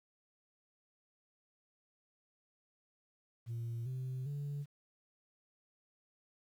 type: tone with pitch steps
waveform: sine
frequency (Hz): 116.54 / 129.31 / 143.48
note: A#2 / C3 / D3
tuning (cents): 0 / -20 / -40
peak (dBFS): -35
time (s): 3.46-4.66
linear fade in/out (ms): 50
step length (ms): 400
effects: tanh soft clip ceiling -36 dBFS + 11-bit